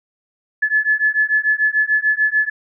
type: beating tone pair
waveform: sine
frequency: 1718 / 1724.8 Hz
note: A6 / A6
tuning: -42 / -35 cents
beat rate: 6.8 Hz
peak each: -17 dBFS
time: 0.62-2.5 s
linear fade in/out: 10 ms
effects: none